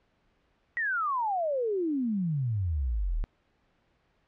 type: exponential sweep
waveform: sine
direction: down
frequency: 1942 to 34.59 Hz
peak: -26 dBFS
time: 0.77-3.24 s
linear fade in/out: 0 ms
effects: pink hiss -70 dBFS RMS until 4.27 s + low-pass 3000 Hz 12 dB/octave